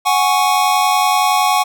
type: chord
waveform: square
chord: F# suspended second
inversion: none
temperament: equal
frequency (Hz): 740 / 830.6 / 1108.7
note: F#5 / G#5 / C#6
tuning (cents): 0 / 0 / 0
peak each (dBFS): -17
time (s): 0.05-1.64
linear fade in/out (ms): 20
effects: none